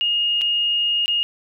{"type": "tone with dropouts", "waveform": "sine", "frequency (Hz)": 2852, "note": "F7", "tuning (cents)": 36, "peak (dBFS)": -17, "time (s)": [0.01, 1.23], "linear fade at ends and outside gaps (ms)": 0, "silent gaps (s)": [[0.412, 0.417], [1.059, 1.08]], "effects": []}